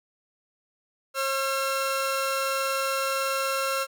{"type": "tone pair together", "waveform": "sawtooth", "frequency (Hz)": [539, 1358.2], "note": ["C#5", "F6"], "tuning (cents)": [-49, -49], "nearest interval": "octave + major third", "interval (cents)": 1600, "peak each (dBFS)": -24, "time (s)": [1.14, 3.87], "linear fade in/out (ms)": 50, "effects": []}